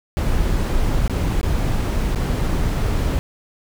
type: noise with dropouts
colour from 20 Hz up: brown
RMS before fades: -19 dBFS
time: 0.17-3.19 s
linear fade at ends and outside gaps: 0 ms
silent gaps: 1.078-1.097 / 1.413-1.43 / 2.148-2.158 s
effects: none